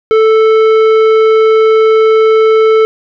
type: tone with tanh clipping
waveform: sine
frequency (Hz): 440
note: A4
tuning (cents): 0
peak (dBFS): -6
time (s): 0.11-2.85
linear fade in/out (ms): 0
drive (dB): 12
effects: none